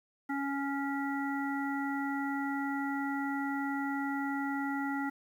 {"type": "harmonic tone", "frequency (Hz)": 278.3, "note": "C#4", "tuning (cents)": 7, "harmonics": [1, 3, 5, 7], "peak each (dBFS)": [-33, -38, -40, -41], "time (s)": [0.29, 5.1], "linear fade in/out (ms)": 10, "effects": ["10-bit"]}